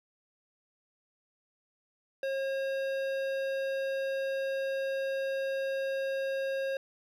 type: tone with hard clipping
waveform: sine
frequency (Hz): 540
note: C#5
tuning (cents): -45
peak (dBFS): -32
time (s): 2.23-6.77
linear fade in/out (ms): 2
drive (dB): 13
effects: none